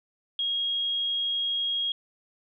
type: tone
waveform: sine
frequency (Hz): 3276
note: G#7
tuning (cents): -24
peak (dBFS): -25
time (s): 0.39-1.92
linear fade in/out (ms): 2
effects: none